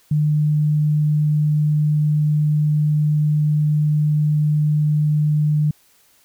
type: tone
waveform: sine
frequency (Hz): 150.7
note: D3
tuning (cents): +45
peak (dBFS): -14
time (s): 0.11-5.71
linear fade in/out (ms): 5
effects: white hiss -56 dBFS RMS until 6.24 s